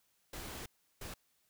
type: noise bursts at uneven times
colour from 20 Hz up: pink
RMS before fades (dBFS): -45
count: 2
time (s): 0.33-0.66 / 1.01-1.14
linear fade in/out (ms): 5
effects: white hiss -75 dBFS RMS until 1.49 s